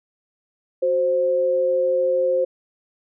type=tone pair together; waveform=sine; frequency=368.8 / 524.8 Hz; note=F#4 / C5; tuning=-6 / +5 cents; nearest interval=tritone; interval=611 cents; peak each=-26 / -17 dBFS; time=0.82-2.45 s; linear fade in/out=10 ms; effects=none